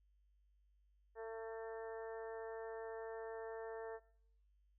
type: harmonic tone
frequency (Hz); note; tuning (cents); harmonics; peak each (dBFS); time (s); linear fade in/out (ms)
224.5; A3; +35; 2 / 3 / 4 / 5 / 6 / 7 / 8; -45 / -53 / -54 / -61 / -63 / -63 / -59; 1.15-4; 50
effects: noise-tail reverb RT60 0.6 s tail -19 dB re dry + added 50 Hz sine -70 dBFS peak until 4.78 s